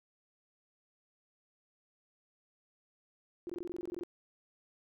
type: tone bursts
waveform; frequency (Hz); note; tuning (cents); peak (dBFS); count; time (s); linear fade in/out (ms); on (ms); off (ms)
sine; 349.2; F4; 0; -37; 13; 3.47-4.035; 0; 25; 20
effects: none